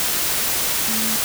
sine tone in noise, 220.5 Hz, A3, 4 cents sharp, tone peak -27 dBFS, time 0.88-1.16 s, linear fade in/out 0 ms, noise white, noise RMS -21 dBFS, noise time 0-1.24 s, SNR -9 dB, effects none

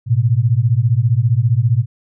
sine beating tone pair, 110 / 125 Hz, A2 / B2, 0 / +21 cents, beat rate 15 Hz, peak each -14 / -14 dBFS, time 0.06-1.86 s, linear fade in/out 50 ms, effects none

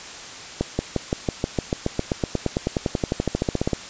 accelerating click train, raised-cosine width 2 ms, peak -7 dBFS, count 30, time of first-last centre 0.61-3.733 s, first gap 180 ms, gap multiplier 0.96, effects white hiss -37 dBFS RMS until 3.89 s + resampled to 16000 Hz

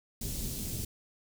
pink band-stop noise, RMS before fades -36 dBFS, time 0.21-0.85 s, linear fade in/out 5 ms, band 260 to 5500 Hz, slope 12 dB/octave, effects none

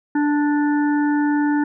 harmonic tone, 293.7 Hz, D4, in tune, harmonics 1 / 3 / 5 / 6, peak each -16 / -26 / -30 / -32 dBFS, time 0.15-1.64 s, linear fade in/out 5 ms, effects none

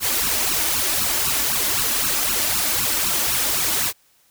white noise with flanger, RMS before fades -21 dBFS, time 0-3.93 s, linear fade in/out 50 ms, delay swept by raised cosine 0.71 to 3.51 ms, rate 3.9 Hz, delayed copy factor +1, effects white hiss -59 dBFS RMS until 4.3 s

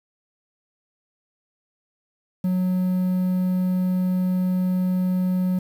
triangle tone, 183.4 Hz, F#3, 15 cents flat, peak -17 dBFS, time 2.44-5.59 s, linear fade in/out 5 ms, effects 8-bit

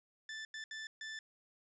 sawtooth tone bursts at uneven times, 1760 Hz, A6, in tune, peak -39 dBFS, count 4, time 0.29-0.45 / 0.54-0.64 / 0.71-0.87 / 1.01-1.19 s, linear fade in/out 2 ms, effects resampled to 16000 Hz + 12-bit

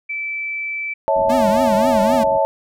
sine tone, 2320 Hz, D7, 22 cents flat, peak -22 dBFS, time 0.09-0.94 s, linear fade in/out 10 ms
sine chord, A major, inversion first, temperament equal with one note detuned, 554.4 / 647.2 / 880 Hz, C#5 / E5 / A5, 0 / -32 / 0 cents, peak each -18 dBFS, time 1.08-2.45 s, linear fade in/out 0 ms
white low-pass noise, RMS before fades -35 dBFS, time 1.15-2.39 s, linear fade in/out 20 ms, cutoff 320 Hz, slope 48 dB/octave
square tone with vibrato, 226.8 Hz, A#3, 47 cents flat, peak -19 dBFS, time 1.29-2.24 s, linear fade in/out 10 ms, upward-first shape triangle, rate 3.8 Hz, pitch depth 270 cents each way
effects none

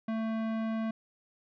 sine tone with tanh clipping, 222.7 Hz, A3, 21 cents sharp, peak -32 dBFS, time 0.08-0.91 s, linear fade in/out 5 ms, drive 18 dB, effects none

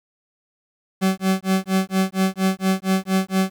40% pulse tone with tremolo, 190 Hz, F#3, 46 cents sharp, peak -14 dBFS, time 1.01-3.51 s, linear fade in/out 20 ms, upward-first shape sine, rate 4.3 Hz, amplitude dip 100%, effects 9-bit

